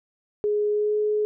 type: tone with pitch glide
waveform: sine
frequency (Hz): 417.6 to 422.7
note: G#4 to G#4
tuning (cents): +10 to +31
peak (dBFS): -20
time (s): 0.44-1.25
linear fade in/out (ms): 0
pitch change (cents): +21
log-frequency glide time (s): 0.71-0.97
effects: none